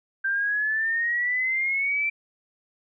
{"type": "exponential sweep", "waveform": "sine", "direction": "up", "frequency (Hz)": [1568, 2349], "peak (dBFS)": -22, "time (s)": [0.24, 2.1], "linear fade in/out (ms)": 10, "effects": []}